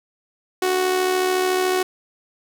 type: tone with amplitude modulation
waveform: sawtooth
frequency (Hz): 370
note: F#4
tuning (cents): 0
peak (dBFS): -12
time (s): 0.62-1.83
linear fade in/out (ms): 5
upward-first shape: sine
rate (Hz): 73.8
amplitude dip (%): 45
effects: none